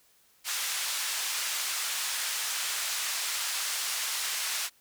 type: band-pass noise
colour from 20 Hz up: white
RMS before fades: -32 dBFS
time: 0.44-4.7 s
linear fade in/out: 50 ms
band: 1100 to 8800 Hz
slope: 12 dB/octave
effects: white hiss -64 dBFS RMS until 4.8 s